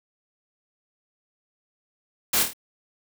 white noise with echo, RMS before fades -22 dBFS, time 2.33-2.43 s, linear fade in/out 5 ms, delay 26 ms, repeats 4, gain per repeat -5 dB, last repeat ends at 2.534 s, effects none

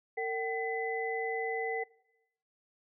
sine tone cluster, 454.9 / 764 / 2012 Hz, A#4 / G5 / B6, -42 / -45 / +32 cents, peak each -34 / -37 / -37 dBFS, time 0.17-1.84 s, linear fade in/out 10 ms, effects noise-tail reverb RT60 0.9 s tail -22 dB re dry

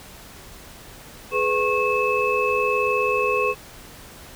sine tone cluster, 420.5 / 499.5 / 1090 / 2605 Hz, G#4 / B4 / C#6 / E7, +22 / +20 / -29 / -21 cents, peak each -24 dBFS, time 1.31-3.55 s, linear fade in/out 50 ms, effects pink hiss -43 dBFS RMS until 4.35 s

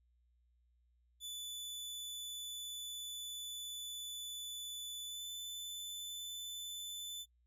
sawtooth tone with pitch glide, 3483 to 3511 Hz, A7 to A7, -18 to -4 cents, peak -40 dBFS, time 1.2-7.26 s, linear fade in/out 50 ms, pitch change +14 cents, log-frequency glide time 5.06-5.22 s, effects noise-tail reverb RT60 0.1 s tail -24 dB re dry + added 60 Hz sine -70 dBFS peak until 7.46 s

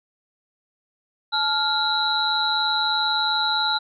sine tone cluster, 861 / 1399 / 3881 / 4044 Hz, A5 / F6 / B7 / B7, -38 / +3 / -31 / +40 cents, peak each -25 dBFS, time 1.32-3.79 s, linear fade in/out 20 ms, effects none

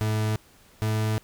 40% pulse tone pair in turn, 108.1 / 108.6 Hz, A2 / A2, -30 / -22 cents, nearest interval unison, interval 8 cents, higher second, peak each -22 dBFS, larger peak neither, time 0.01-0.36 / 0.82-1.18 s, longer second, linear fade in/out 0 ms, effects pink hiss -56 dBFS RMS until 1.23 s

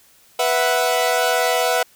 sawtooth chord, B suspended fourth, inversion none, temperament equal, 493.9 / 659.3 / 740 Hz, B4 / E5 / F#5, 0 / 0 / 0 cents, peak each -17 dBFS, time 0.39-1.83 s, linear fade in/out 5 ms, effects white hiss -53 dBFS RMS until 1.95 s

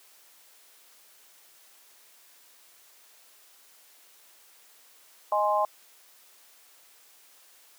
sine chord, Ab major, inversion second, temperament equal, 622.3 / 830.6 / 1046.5 Hz, Eb5 / Ab5 / C6, 0 / 0 / 0 cents, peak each -26 dBFS, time 5.32-5.65 s, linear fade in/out 2 ms, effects white hiss -57 dBFS RMS until 7.78 s + high-pass 400 Hz 12 dB/octave

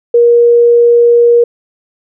sine tone, 474 Hz, A#4, 29 cents sharp, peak -3 dBFS, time 0.14-1.44 s, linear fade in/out 5 ms, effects none

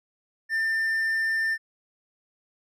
triangle tone, 1793 Hz, A6, 32 cents sharp, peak -21 dBFS, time 0.49-1.58 s, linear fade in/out 50 ms, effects none

